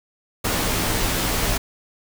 pink noise with comb filter, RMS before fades -22 dBFS, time 0.44-1.58 s, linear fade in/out 10 ms, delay 14 ms, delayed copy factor -0.7, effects none

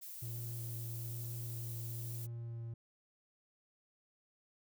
violet noise, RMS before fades -48 dBFS, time 0.01-2.27 s, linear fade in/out 20 ms
triangle tone with vibrato, 116.54 Hz, A#2, in tune, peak -39 dBFS, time 0.22-2.74 s, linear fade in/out 5 ms, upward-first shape sine, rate 1.1 Hz, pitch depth 13 cents each way
effects none

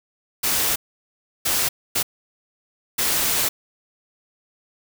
white noise bursts at uneven times, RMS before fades -21 dBFS, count 4, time 0.43-0.76 / 1.45-1.69 / 1.95-2.03 / 2.98-3.49 s, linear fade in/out 10 ms, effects none

